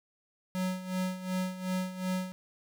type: tone with tremolo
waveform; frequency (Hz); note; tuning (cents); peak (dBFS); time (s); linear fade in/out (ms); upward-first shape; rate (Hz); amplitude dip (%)
square; 185; F#3; 0; -29; 0.55-2.32; 0; sine; 2.7; 75
effects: none